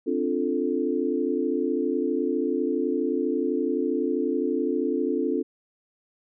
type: chord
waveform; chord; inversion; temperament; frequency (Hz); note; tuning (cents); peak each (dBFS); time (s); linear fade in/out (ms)
sine; D minor seventh; third; equal; 261.6 / 293.7 / 349.2 / 440; C4 / D4 / F4 / A4; 0 / 0 / 0 / 0; -28; 0.06-5.43; 20
effects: none